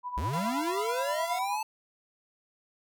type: tone with tremolo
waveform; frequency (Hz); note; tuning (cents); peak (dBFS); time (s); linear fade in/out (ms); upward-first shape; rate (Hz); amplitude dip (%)
sine; 987.8; B5; 0; -29; 0.03-1.63; 50; sine; 9.5; 70
type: linear sweep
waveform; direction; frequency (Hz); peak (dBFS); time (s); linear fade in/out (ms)
square; up; 54.7 to 883; -31; 0.17-1.63; 5
type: tone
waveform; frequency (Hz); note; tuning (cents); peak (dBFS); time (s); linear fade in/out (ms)
sawtooth; 685; F5; -34; -32; 0.33-1.39; 5
effects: none